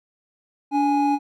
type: tone pair together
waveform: triangle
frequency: 288.8 / 830.6 Hz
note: D4 / G#5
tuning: -29 / 0 cents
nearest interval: octave + tritone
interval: 1829 cents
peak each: -18 dBFS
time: 0.71-1.19 s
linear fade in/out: 50 ms
effects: none